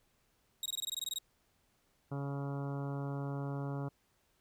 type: tone bursts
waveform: 25% pulse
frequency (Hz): 3792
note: A#7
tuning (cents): +29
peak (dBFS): -31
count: 12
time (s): 0.63-1.185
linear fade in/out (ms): 2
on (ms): 27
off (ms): 21
type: harmonic tone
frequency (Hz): 140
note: C#3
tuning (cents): +18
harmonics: 1 / 2 / 3 / 4 / 5 / 6 / 7 / 8 / 9 / 10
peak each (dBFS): -37 / -43 / -47 / -49 / -51 / -53 / -54 / -55 / -56 / -57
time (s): 2.11-3.89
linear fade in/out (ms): 10
effects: pink hiss -74 dBFS RMS until 4.4 s